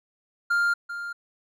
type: tone with echo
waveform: triangle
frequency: 1400 Hz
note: F6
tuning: 4 cents sharp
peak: -18 dBFS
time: 0.5-0.74 s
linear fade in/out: 10 ms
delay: 390 ms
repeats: 1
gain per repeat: -11 dB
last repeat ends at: 1.13 s
effects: none